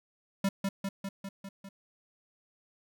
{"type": "tone with echo", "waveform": "square", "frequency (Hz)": 196.1, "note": "G3", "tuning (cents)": 1, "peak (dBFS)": -26, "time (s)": [0.44, 0.49], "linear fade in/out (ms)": 5, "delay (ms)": 200, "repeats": 6, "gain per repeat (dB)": -3, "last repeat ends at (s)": 1.69, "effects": []}